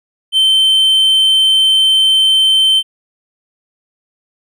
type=tone; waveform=triangle; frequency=3098 Hz; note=G7; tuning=21 cents flat; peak=-6 dBFS; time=0.32-2.83 s; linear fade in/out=50 ms; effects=none